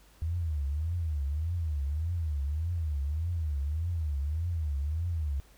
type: tone with vibrato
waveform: sine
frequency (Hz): 77.78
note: D#2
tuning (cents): 0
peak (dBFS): -28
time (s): 0.22-5.4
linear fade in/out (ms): 0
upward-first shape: triangle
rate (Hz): 1.7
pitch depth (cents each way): 230
effects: added 50 Hz sine -59 dBFS peak until 5.57 s + pink hiss -61 dBFS RMS until 5.57 s